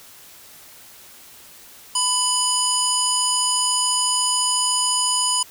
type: harmonic tone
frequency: 994 Hz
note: B5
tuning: 11 cents sharp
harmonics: 1 / 3 / 5 / 7 / 9 / 10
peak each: -25 / -25 / -25 / -25 / -25 / -25 dBFS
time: 1.95-5.43 s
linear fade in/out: 5 ms
effects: white hiss -45 dBFS RMS until 5.5 s